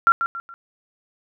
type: tone with echo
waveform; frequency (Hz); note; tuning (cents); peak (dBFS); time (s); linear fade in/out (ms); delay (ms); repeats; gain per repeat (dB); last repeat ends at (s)
sine; 1371; F6; -32; -10; 0.07-0.12; 0; 140; 3; -9; 0.54
effects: none